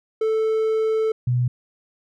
triangle / sine tone pair in turn, 440 / 123.47 Hz, A4 / B2, 0 / 0 cents, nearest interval octave + minor seventh, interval 2200 cents, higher first, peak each -16 / -17 dBFS, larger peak first, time 0.21-1.12 / 1.27-1.48 s, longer first, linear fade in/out 5 ms, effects none

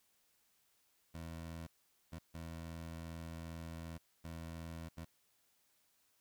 20% pulse tone bursts at uneven times, 82.5 Hz, E2, 2 cents sharp, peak -40 dBFS, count 5, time 1.14-1.67 / 2.12-2.19 / 2.34-3.98 / 4.24-4.89 / 4.97-5.05 s, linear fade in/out 10 ms, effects white hiss -75 dBFS RMS until 6.2 s

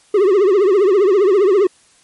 triangle tone with vibrato, 392 Hz, G4, in tune, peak -7 dBFS, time 0.14-1.67 s, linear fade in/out 5 ms, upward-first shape triangle, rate 15 Hz, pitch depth 180 cents each way, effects white hiss -52 dBFS RMS until 2.03 s + MP3 48 kbps

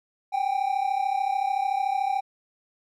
triangle tone pair together, 768 / 801.6 Hz, G5 / G5, -36 / +38 cents, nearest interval minor second, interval 74 cents, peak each -24 dBFS, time 0.32-2.21 s, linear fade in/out 20 ms, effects none

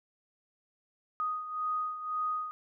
sine beating tone pair, 1244.5 / 1246.4 Hz, D#6 / D#6, 0 / +3 cents, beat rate 1.9 Hz, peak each -32 / -38 dBFS, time 1.2-2.51 s, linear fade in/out 0 ms, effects none

